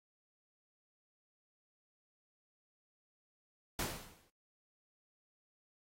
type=noise with exponential decay; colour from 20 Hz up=pink; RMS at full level=-35 dBFS; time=3.79-4.3 s; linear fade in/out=2 ms; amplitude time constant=110 ms; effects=AAC 48 kbps